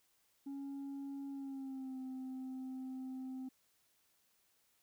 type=tone with pitch glide; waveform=sine; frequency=277.2 to 260.1 Hz; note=C#4 to C4; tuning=0 to -10 cents; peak=-39 dBFS; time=0.46-3.49 s; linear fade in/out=10 ms; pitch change=-110 cents; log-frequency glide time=1.29-1.98 s; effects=tanh soft clip ceiling -41 dBFS + white hiss -75 dBFS RMS until 4.82 s